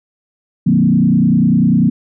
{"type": "tone with frequency modulation", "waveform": "sine", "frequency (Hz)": 202, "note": "G#3", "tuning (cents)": -48, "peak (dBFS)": -8, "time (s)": [0.66, 1.9], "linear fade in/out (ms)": 10, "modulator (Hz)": 30.1, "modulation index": 1.9, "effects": []}